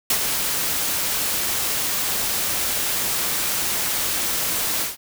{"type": "noise with ADSR envelope", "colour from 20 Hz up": "white", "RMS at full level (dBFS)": -18, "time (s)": [0.1, 4.97], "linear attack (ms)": 3, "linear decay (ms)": 72, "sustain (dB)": -5, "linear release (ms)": 150, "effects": []}